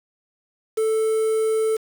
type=tone with quantisation; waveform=triangle; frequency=440 Hz; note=A4; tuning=in tune; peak=-16 dBFS; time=0.77-1.77 s; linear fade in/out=10 ms; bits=6; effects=none